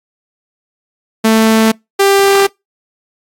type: tone pair in turn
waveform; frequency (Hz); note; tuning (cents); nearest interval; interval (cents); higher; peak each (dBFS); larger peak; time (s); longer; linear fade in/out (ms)
sawtooth; 221.7 / 395; A3 / G4; +13 / +13; minor seventh; 1000; second; -3; neither; 1.24-1.72 / 1.99-2.47; neither; 10
effects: noise-tail reverb RT60 0.2 s tail -26 dB re dry + AAC 64 kbps